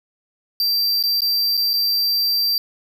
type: tone with dropouts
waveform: square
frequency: 4699 Hz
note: D8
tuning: in tune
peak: -17 dBFS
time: 0.6-2.58 s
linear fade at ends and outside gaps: 1 ms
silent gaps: 1.027-1.037 / 1.206-1.219 / 1.57-1.575 / 1.733-1.738 s
effects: none